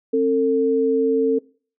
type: tone pair together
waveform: sine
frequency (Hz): 267.4 / 449.7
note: C4 / A4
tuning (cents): +38 / +38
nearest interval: major sixth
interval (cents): 900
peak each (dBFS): -21 / -16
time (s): 0.13-1.39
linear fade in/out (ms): 10
effects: noise-tail reverb RT60 0.4 s tail -21 dB re dry